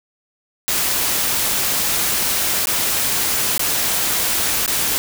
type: noise with dropouts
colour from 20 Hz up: white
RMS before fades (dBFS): -19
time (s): 0.68-4.98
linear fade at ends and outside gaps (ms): 0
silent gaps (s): 2.657-2.671 / 3.578-3.594 / 4.661-4.678
effects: none